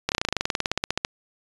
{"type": "slowing click train", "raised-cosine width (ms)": 0.2, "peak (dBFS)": -5, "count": 21, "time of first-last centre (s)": [0.09, 1.049], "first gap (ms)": 29, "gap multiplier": 1.05, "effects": ["resampled to 22050 Hz"]}